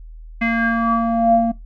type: tone with low-pass filter sweep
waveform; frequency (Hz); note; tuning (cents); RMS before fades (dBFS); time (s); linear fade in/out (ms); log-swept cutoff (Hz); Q
square; 230.1; A#3; -22; -17; 0.41-1.52; 10; 2200 to 540; 7.5
effects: noise-tail reverb RT60 0.2 s tail -21 dB re dry + added 40 Hz sine -34 dBFS peak until 1.65 s